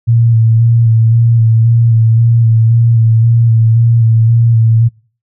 sine tone with vibrato, 114.6 Hz, A#2, 29 cents flat, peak -5 dBFS, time 0.07-4.89 s, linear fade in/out 20 ms, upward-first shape square, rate 1.9 Hz, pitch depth 25 cents each way, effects noise-tail reverb RT60 0.4 s tail -24 dB re dry

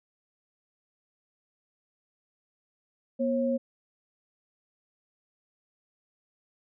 sine tone pair together, 241 / 541 Hz, B3 / C#5, -42 / -42 cents, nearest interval octave + major second, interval 1400 cents, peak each -27 dBFS, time 3.19-3.58 s, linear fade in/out 20 ms, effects none

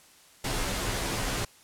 pink noise with comb filter, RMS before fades -30 dBFS, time 0.44-1.45 s, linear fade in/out 5 ms, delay 13 ms, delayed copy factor -0.8, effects white hiss -56 dBFS RMS until 1.63 s + low-pass 11000 Hz 12 dB/octave

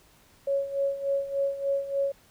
sine tone with tremolo, 554.4 Hz, C#5, in tune, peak -22 dBFS, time 0.47-2.12 s, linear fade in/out 5 ms, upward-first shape sine, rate 3.4 Hz, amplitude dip 75%, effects pink hiss -59 dBFS RMS until 2.3 s

